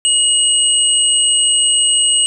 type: tone pair together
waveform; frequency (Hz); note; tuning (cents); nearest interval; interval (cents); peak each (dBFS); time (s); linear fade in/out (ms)
sine; 2900 / 8226; F#7 / C9; -35 / -30; octave + tritone; 1805; -13; 0.05-2.26; 0
effects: none